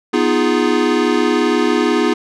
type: chord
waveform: square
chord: F half-diminished seventh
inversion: second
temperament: equal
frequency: 246.9 / 311.1 / 349.2 / 415.3 Hz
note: Cb4 / Eb4 / F4 / Ab4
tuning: 0 / 0 / 0 / 0 cents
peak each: -19 dBFS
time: 0.13-2.14 s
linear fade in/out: 10 ms
effects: low-pass 5000 Hz 12 dB/octave